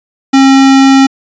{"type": "tone", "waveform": "square", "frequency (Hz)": 269.6, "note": "C#4", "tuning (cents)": -48, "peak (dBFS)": -3, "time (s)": [0.33, 1.07], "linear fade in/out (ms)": 10, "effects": ["resampled to 16000 Hz"]}